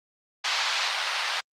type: band-pass noise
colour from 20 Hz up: white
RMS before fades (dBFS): -27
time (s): 0.44-1.41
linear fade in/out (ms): 10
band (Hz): 720 to 4700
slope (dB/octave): 24
effects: Opus 48 kbps